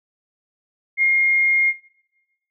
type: tone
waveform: sine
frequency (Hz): 2133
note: C7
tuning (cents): +33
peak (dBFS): -13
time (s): 0.97-1.74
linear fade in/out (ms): 50
effects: noise-tail reverb RT60 1.0 s tail -17 dB re dry